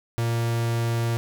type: tone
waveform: 45% pulse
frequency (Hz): 116.54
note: A#2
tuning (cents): 0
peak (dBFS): -22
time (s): 0.18-1.17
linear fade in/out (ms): 0
effects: none